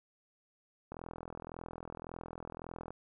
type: click train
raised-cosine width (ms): 1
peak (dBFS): -29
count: 84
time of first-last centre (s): 0.92-2.906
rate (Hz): 41.8
effects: none